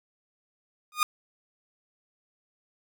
sawtooth tone with exponential growth, 1226 Hz, D#6, 26 cents flat, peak -13 dBFS, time 0.92-1.03 s, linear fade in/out 1 ms, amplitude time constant 23 ms, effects none

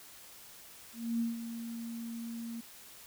sine tone with ADSR envelope, 231.4 Hz, A#3, 13 cents flat, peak -28 dBFS, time 0.93-2.61 s, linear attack 270 ms, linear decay 160 ms, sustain -10 dB, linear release 10 ms, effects white hiss -53 dBFS RMS until 3.06 s

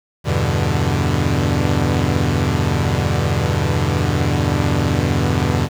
sawtooth chord, E minor seventh, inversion none, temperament equal, 82.41 / 98 / 123.47 / 146.83 Hz, E2 / G2 / B2 / D3, 0 / 0 / 0 / 0 cents, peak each -17 dBFS, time 0.24-5.69 s, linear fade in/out 50 ms, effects low-pass 7000 Hz 12 dB/octave + 7-bit

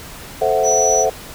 sine chord, F# half-diminished seventh, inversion first, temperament equal with one note detuned, 440 / 523.3 / 659.3 / 744.7 Hz, A4 / C5 / E5 / F#5, 0 / 0 / 0 / +11 cents, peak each -19 dBFS, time 0.41-1.1 s, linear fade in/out 10 ms
sine tone, 5920 Hz, F#8, in tune, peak -16 dBFS, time 0.63-1.06 s, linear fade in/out 50 ms
effects pink hiss -35 dBFS RMS until 1.34 s

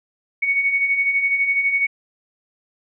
sine beating tone pair, 2217 / 2229 Hz, C#7 / C#7, 0 / +9 cents, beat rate 12 Hz, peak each -25 / -17 dBFS, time 0.42-1.87 s, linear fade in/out 10 ms, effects none

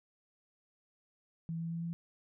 sine tone with pitch steps, 164.81 / 166.05 / 167.3 / 168.56 Hz, E3 / E3 / E3 / E3, 0 / +13 / +26 / +39 cents, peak -35 dBFS, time 1.49-1.93 s, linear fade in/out 0 ms, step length 110 ms, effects none

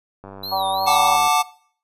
click train, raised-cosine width 1 ms, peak -24 dBFS, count 102, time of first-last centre 0.24-1.274 s, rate 97.7 Hz
square tone with vibrato, 3951 Hz, B7, in tune, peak -28 dBFS, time 0.43-1.08 s, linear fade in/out 5 ms, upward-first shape sine, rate 3 Hz, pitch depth 150 cents each way
harmonic tone, 191.7 Hz, G3, 38 cents flat, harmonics 3 / 4 / 5 / 6, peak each -29 / -21 / -24 / -28 dBFS, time 0.51-1.17 s, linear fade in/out 20 ms
square chord, D major, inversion first, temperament just, 734.2 / 881 / 1174.7 Hz, F#5 / A5 / D6, -14 / +2 / 0 cents, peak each -20 dBFS, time 0.86-1.43 s, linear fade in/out 20 ms
effects noise-tail reverb RT60 0.5 s tail -20 dB re dry + resampled to 32000 Hz

